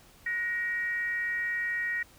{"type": "tone with frequency modulation", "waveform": "sine", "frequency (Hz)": 1884, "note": "A#6", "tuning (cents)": 18, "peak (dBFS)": -28, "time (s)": [0.26, 2.03], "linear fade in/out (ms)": 5, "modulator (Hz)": 424, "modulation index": 0.41, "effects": ["pink hiss -57 dBFS RMS until 2.18 s"]}